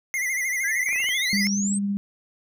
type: tone with vibrato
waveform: square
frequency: 2057 Hz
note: C7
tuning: 30 cents flat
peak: -24 dBFS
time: 0.14-1.47 s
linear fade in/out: 0 ms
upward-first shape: sine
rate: 13 Hz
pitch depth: 86 cents each way
type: exponential sweep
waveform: sine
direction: up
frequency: 1568 to 8550 Hz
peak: -26 dBFS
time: 0.63-1.79 s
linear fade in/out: 20 ms
type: clicks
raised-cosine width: 0.5 ms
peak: -27 dBFS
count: 6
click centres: 0.889 / 0.929 / 0.96 / 1.002 / 1.042 / 1.089 s
type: tone with tremolo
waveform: sine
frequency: 200.7 Hz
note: G3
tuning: 41 cents sharp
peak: -21 dBFS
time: 1.33-1.97 s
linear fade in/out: 0 ms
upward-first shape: triangle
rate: 16 Hz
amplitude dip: 25%
effects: none